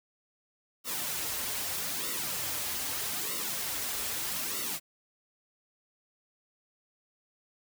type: noise with flanger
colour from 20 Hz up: white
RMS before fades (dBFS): -34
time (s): 0.84-4.8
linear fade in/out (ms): 50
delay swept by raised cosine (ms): 1.2 to 6.3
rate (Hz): 0.8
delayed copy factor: -0.75
effects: none